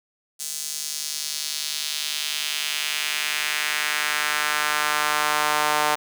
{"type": "tone with high-pass filter sweep", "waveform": "sawtooth", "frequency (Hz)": 150, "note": "D3", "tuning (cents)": 37, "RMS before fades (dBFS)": -25, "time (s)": [0.39, 5.96], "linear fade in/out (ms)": 20, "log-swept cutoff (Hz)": [6800, 840], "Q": 1.5, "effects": []}